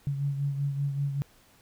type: beating tone pair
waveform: sine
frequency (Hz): 140.3 / 145.5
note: C#3 / D3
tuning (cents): +21 / -16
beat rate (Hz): 5.2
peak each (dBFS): -27 / -36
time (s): 0.07-1.22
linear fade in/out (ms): 0
effects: pink hiss -60 dBFS RMS until 1.61 s